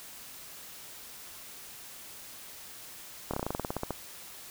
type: slowing click train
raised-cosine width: 1 ms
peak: -17 dBFS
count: 14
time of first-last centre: 3.31-3.907 s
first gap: 26 ms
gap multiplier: 1.09
effects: white hiss -47 dBFS RMS until 4.5 s